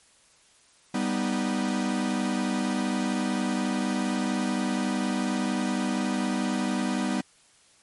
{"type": "chord", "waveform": "45% pulse", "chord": "G augmented", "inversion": "none", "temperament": "equal", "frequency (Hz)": [196, 246.9, 311.1], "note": ["G3", "B3", "D#4"], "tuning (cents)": [0, 0, 0], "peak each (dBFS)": [-29, -28, -32], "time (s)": [0.94, 7.21], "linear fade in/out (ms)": 5, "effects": ["white hiss -59 dBFS RMS until 7.82 s", "MP3 48 kbps"]}